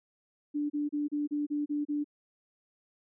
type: tone bursts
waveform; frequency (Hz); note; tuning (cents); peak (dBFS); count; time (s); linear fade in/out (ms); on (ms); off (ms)
sine; 293.7; D4; 0; -28; 8; 0.54-2.044; 20; 160; 32
effects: none